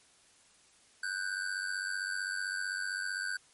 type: ring-modulated tone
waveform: square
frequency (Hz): 1532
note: G6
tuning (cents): -40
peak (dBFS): -31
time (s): 1.03-3.37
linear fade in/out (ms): 5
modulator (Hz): 47.8
effects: white hiss -63 dBFS RMS until 3.53 s + MP3 48 kbps